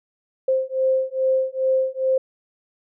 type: beating tone pair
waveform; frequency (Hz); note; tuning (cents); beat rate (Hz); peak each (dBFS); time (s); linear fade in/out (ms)
sine; 523.3 / 525.7; C5 / C5; 0 / +8; 2.4; -21; 0.48-2.18; 5
effects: none